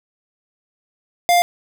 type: tone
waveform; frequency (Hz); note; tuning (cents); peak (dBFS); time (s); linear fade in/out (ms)
square; 701; F5; +6; -12; 1.29-1.42; 0
effects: none